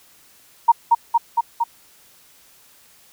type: tone with echo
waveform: sine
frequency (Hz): 933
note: A#5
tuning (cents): +1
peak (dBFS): -7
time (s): 0.68-0.72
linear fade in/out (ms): 10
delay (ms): 230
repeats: 4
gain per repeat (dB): -2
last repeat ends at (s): 1.64
effects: white hiss -52 dBFS RMS until 3.12 s